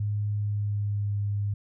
sine tone with pitch glide, 103.83 to 101.99 Hz, G#2 to G#2, 0 to -31 cents, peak -25 dBFS, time 0-1.54 s, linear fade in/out 5 ms, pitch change -31 cents, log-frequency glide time 0.32-1.17 s, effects none

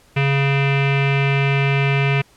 square tone with low-pass filter, 138.59 Hz, C#3, in tune, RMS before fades -17 dBFS, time 0.16-2.22 s, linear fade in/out 10 ms, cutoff 2500 Hz, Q 6.2, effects pink hiss -53 dBFS RMS until 2.36 s + low-pass 12000 Hz 12 dB/octave

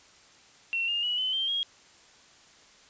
sine tone with pitch steps, 2720 / 2822 / 2929 / 3039 / 3153 / 3272 Hz, F7 / F7 / F#7 / F#7 / G7 / G#7, -46 / +17 / -18 / +46 / +9 / -26 cents, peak -26 dBFS, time 0.73-1.63 s, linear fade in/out 0 ms, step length 150 ms, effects white hiss -56 dBFS RMS until 2.89 s + resampled to 16000 Hz

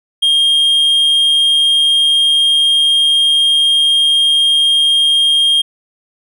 triangle tone, 3224 Hz, G7, 48 cents sharp, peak -7 dBFS, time 0.22-5.62 s, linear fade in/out 10 ms, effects none

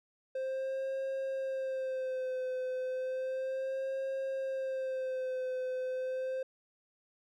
triangle tone with vibrato, 523.3 Hz, C5, in tune, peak -31 dBFS, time 0.35-6.43 s, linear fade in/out 5 ms, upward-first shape sine, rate 0.33 Hz, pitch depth 40 cents each way, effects none

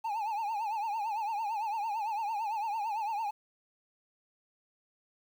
triangle tone with vibrato, 860 Hz, A5, 40 cents flat, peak -29 dBFS, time 0.04-3.31 s, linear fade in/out 10 ms, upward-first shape triangle, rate 8.9 Hz, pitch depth 140 cents each way, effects 10-bit

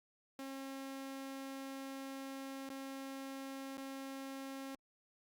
sawtooth tone with dropouts, 270 Hz, C#4, 45 cents flat, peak -40 dBFS, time 0.39-4.75 s, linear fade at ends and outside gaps 2 ms, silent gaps 2.692-2.7 / 3.773-3.779 s, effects Opus 48 kbps

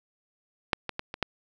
clicks, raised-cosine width 0.3 ms, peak -6 / -15 / -15 / -19 / -9 dBFS, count 5, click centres 0.732 / 0.893 / 0.994 / 1.141 / 1.227 s, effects none

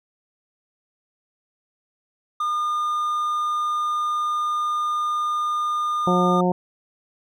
triangle tone, 1213 Hz, D#6, 44 cents flat, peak -19 dBFS, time 2.4-6.41 s, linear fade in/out 5 ms
harmonic tone, 180 Hz, F#3, 47 cents flat, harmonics 1 / 2 / 3 / 4 / 5, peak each -20 / -23 / -25 / -26 / -27 dBFS, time 6.07-6.52 s, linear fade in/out 2 ms
effects none

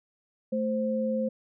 sine tone pair together, 220 / 523.3 Hz, A3 / C5, 0 / 0 cents, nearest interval octave + minor third, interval 1500 cents, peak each -28 dBFS, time 0.52-1.29 s, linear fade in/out 10 ms, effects none

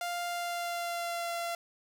sawtooth tone with pitch glide, 698.5 to 684.5 Hz, F5 to F5, 0 to -35 cents, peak -29 dBFS, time 0.01-1.55 s, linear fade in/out 2 ms, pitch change -35 cents, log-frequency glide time 0.26-1.32 s, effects none

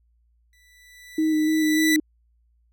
sawtooth tone with exponential growth, 1975.5 Hz, B6, in tune, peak -15 dBFS, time 0.53-1.96 s, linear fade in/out 1 ms, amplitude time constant 310 ms
sine tone with vibrato, 311.1 Hz, D#4, in tune, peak -18 dBFS, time 1.18-2 s, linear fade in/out 5 ms, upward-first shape square, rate 3.4 Hz, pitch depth 17 cents each way
effects added 58 Hz sine -60 dBFS peak until 2.72 s

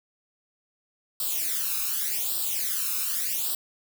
blue noise with flanger, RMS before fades -28 dBFS, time 1.2-3.55 s, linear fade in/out 2 ms, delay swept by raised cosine 0.23 to 0.78 ms, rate 0.86 Hz, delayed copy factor +0.85, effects none

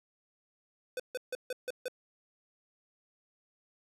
square tone bursts, 505 Hz, B4, 39 cents sharp, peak -34 dBFS, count 6, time 0.97-1.882 s, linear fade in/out 2 ms, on 27 ms, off 150 ms, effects resampled to 32000 Hz

